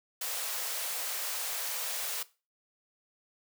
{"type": "high-pass noise", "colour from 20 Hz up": "white", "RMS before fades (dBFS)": -35, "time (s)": [0.21, 2.23], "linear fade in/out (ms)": 5, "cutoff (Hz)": 440, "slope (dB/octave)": 96, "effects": ["noise-tail reverb RT60 0.3 s tail -18 dB re dry"]}